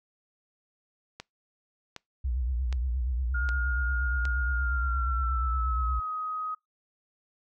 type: click train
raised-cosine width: 0.2 ms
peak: -21 dBFS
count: 5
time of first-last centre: 1.2-4.253 s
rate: 1.31 Hz
type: tone with vibrato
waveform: sine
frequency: 62.3 Hz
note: B1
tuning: 16 cents sharp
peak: -26 dBFS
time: 2.24-6 s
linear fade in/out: 10 ms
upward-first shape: sine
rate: 8.5 Hz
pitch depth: 130 cents each way
type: tone with pitch glide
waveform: sine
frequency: 1420 to 1257.8 Hz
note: F6 to D#6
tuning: +28 to +18 cents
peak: -30 dBFS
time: 3.34-6.55 s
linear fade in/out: 10 ms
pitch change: -210 cents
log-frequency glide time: 4.51-6.09 s
effects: noise-tail reverb RT60 0.2 s tail -26 dB re dry